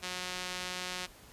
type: tone with band-pass filter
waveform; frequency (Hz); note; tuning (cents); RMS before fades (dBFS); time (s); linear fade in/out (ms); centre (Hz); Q
sawtooth; 181.6; F#3; -32; -39; 0.02-1.07; 20; 4100; 0.76
effects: pink hiss -55 dBFS RMS until 1.32 s + resampled to 32000 Hz